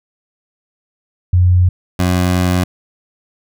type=tone pair in turn; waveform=sine / 20% pulse; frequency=89.9 / 90.38 Hz; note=F#2 / F#2; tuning=-49 / -40 cents; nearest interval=unison; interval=9 cents; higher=second; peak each=-7 dBFS; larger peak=neither; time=1.33-1.69 / 1.99-2.64 s; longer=second; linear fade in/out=5 ms; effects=none